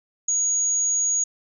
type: tone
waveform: sine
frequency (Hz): 6700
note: G#8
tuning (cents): +14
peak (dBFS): -19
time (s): 0.28-1.24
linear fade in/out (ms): 5
effects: none